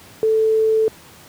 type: tone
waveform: sine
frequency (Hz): 440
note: A4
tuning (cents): 0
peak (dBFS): -13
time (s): 0.23-0.88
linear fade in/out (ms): 0
effects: pink hiss -44 dBFS RMS until 1.28 s + high-pass 80 Hz 12 dB/octave